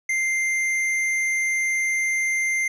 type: tone with hard clipping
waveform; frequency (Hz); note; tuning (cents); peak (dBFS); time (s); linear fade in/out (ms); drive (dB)
triangle; 2093; C7; 0; -22; 0.09-2.68; 5; 12
effects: none